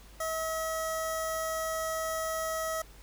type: tone with notch filter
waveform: 15% pulse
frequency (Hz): 643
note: E5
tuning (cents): -43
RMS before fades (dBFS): -33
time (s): 0.2-2.82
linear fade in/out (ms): 5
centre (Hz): 2600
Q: 1.1
effects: added 50 Hz sine -51 dBFS peak until 3.02 s + pink hiss -56 dBFS RMS until 3.02 s